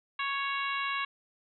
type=harmonic tone; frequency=554.4 Hz; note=C#5; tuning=in tune; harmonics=2 / 3 / 4 / 5 / 6 / 7; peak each=-33 / -37 / -37 / -37 / -44 / -43 dBFS; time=0.19-1.05 s; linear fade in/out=5 ms; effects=none